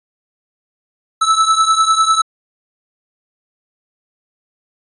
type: beating tone pair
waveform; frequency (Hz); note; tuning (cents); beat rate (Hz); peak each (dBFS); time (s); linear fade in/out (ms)
square; 1308 / 1318; E6 / E6; -14 / -1; 10; -13 / -16; 1.21-2.22; 10
effects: resampled to 24000 Hz